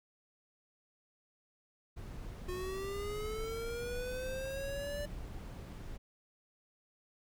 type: noise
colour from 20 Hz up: brown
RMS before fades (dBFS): -44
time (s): 1.96-5.98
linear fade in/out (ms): 20
type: linear sweep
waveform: square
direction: up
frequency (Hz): 359.1 to 587.3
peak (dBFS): -39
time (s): 2.48-5.06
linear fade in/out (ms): 10
effects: none